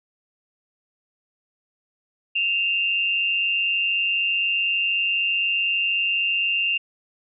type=tone pair together; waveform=sine; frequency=2579 / 2772 Hz; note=E7 / F7; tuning=-39 / -14 cents; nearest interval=minor second; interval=125 cents; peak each=-28 / -20 dBFS; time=2.35-6.78 s; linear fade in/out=10 ms; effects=none